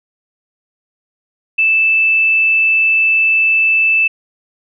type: tone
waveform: sine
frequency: 2637 Hz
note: E7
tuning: in tune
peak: -9 dBFS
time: 1.58-4.08 s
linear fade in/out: 10 ms
effects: none